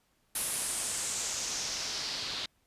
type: noise with low-pass filter sweep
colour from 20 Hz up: white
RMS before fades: -35 dBFS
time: 0.35-2.46 s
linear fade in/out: 5 ms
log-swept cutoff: 11000 to 4000 Hz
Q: 3
effects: pink hiss -72 dBFS RMS until 2.66 s + resampled to 32000 Hz